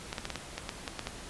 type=clicks; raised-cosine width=0.2 ms; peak=-17 dBFS; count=10; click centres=0.129 / 0.182 / 0.254 / 0.303 / 0.357 / 0.58 / 0.692 / 0.878 / 0.993 / 1.071 s; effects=pink hiss -45 dBFS RMS until 1.29 s + resampled to 24000 Hz